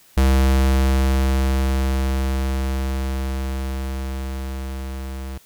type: tone with level ramp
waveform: square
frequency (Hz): 66.3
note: C2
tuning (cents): +23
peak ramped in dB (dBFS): -13 to -29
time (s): 0.17-5.38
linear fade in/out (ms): 5
effects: white hiss -52 dBFS RMS until 5.45 s